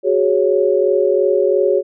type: chord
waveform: sine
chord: F# suspended second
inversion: none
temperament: equal with one note detuned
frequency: 372.4 / 415.3 / 554.4 Hz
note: F#4 / G#4 / C#5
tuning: +11 / 0 / 0 cents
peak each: -16 dBFS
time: 0.03-1.83 s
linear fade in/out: 50 ms
effects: none

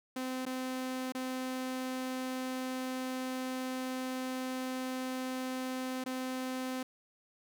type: tone with dropouts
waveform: sawtooth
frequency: 257.7 Hz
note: C4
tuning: 26 cents flat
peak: -31 dBFS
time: 0.16-6.83 s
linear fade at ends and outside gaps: 5 ms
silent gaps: 0.454-0.463 / 1.122-1.148 / 6.04-6.06 s
effects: none

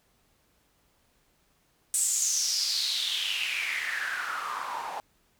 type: noise with band-pass filter sweep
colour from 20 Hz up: white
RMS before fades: -30 dBFS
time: 1.94-5 s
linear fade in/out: 0 ms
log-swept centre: 8400 to 800 Hz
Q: 6.1
effects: pink hiss -68 dBFS RMS until 5.39 s

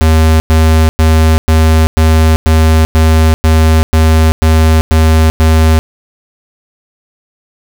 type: tone bursts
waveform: square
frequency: 79.6 Hz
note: D#2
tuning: 40 cents sharp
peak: -5 dBFS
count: 12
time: 0.01-5.79 s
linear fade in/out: 0 ms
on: 390 ms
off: 100 ms
effects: none

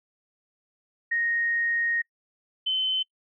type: tone pair in turn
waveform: sine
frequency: 1864.7 / 3059 Hz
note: A#6 / G7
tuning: 0 / -43 cents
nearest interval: major sixth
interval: 857 cents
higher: second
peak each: -23 dBFS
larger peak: neither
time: 1.11-2.02 / 2.66-3.03 s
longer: first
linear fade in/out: 10 ms
effects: noise-tail reverb RT60 0.1 s tail -24 dB re dry

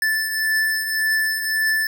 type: beating tone pair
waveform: square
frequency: 1754 / 1755.8 Hz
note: A6 / A6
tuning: -6 / -4 cents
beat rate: 1.8 Hz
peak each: -28 / -20 dBFS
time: 0.02-1.87 s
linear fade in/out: 2 ms
effects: 9-bit

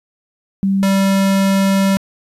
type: tone pair in turn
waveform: sine / square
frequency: 194.7 / 194.7 Hz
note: G3 / G3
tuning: -12 / -12 cents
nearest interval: unison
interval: 0 cents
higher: neither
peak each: -12 dBFS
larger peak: neither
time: 0.63-0.83 / 0.83-1.97 s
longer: second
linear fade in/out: 0 ms
effects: resampled to 32000 Hz + 9-bit

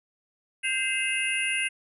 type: tone cluster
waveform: sine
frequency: 1578 / 2079 / 2581 / 2807 / 9820 Hz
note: G6 / C7 / E7 / F7 / D#9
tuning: +11 / -12 / -37 / +8 / -24 cents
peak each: -34 / -29 / -30 / -31 / -34 dBFS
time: 0.63-1.69 s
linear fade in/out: 20 ms
effects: none

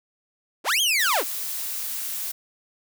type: linear two-way sweep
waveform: sawtooth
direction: up then down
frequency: 208.7 to 3322 to 211.8 Hz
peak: -16 dBFS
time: 0.64-1.24 s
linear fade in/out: 50 ms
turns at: 0.81 s
type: noise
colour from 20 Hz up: blue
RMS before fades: -30 dBFS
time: 0.99-2.32 s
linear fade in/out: 10 ms
effects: none

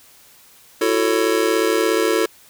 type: chord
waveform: square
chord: F# minor seventh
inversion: third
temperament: just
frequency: 333 / 370 / 444 / 555 Hz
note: E4 / F#4 / A4 / C#5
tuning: +18 / 0 / +16 / +2 cents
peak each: -22 / -23 / -20 / -26 dBFS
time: 0.81-2.26 s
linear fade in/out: 5 ms
effects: white hiss -49 dBFS RMS until 2.49 s

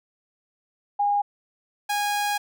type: tone pair in turn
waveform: sine / sawtooth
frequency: 816 / 822.6 Hz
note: G#5 / G#5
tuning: -31 / -17 cents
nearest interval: unison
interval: 14 cents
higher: second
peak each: -19 dBFS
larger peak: neither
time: 0.99-1.22 / 1.89-2.38 s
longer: second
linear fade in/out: 10 ms
effects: none

